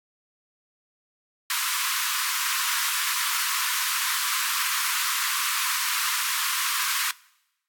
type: high-pass noise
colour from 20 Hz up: pink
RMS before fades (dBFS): -26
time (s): 1.5-7.11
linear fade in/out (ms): 2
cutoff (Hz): 980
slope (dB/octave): 96
effects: noise-tail reverb RT60 0.9 s tail -23 dB re dry + AAC 64 kbps